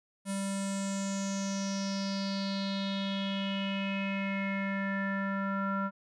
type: tone with low-pass filter sweep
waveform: square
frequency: 196 Hz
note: G3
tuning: in tune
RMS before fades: -33 dBFS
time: 0.25-5.91 s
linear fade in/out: 50 ms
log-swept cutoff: 9600 to 1300 Hz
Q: 5.8
effects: none